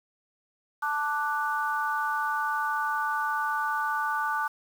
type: chord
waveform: sine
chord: D major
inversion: second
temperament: equal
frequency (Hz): 880 / 1174.7 / 1480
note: A5 / D6 / F#6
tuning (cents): 0 / 0 / 0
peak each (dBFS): -30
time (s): 0.82-4.48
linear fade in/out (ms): 10
effects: 8-bit